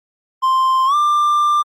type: tone with pitch glide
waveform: triangle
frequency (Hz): 1046.5 to 1188.3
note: C6 to D6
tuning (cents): 0 to +20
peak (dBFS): -10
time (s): 0.42-1.63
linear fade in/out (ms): 20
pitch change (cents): +220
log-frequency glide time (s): 0.86-0.95
effects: Opus 48 kbps